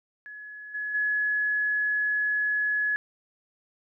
sine tone with level steps, 1695 Hz, G#6, 35 cents sharp, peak -39 / -29 / -23 dBFS, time 0.26-2.96 s, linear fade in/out 0 ms, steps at 0.74 / 0.94 s, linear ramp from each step 10 ms, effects none

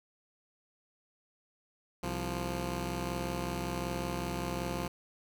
10% pulse tone pair together, 65.3 / 174.61 Hz, C2 / F3, -3 / 0 cents, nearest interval octave + perfect fourth, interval 1703 cents, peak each -28 dBFS, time 2.03-4.88 s, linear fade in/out 5 ms, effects none

